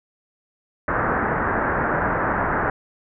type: low-pass noise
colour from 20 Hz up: white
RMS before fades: -22 dBFS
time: 0.88-2.7 s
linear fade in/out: 2 ms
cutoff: 1700 Hz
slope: 48 dB/octave
effects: none